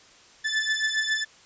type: beating tone pair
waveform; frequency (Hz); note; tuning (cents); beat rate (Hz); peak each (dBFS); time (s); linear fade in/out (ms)
sawtooth; 1745 / 1752.3; A6 / A6; -15 / -8; 7.3; -23; 0.44-1.25; 20
effects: white hiss -53 dBFS RMS until 1.45 s + resampled to 16000 Hz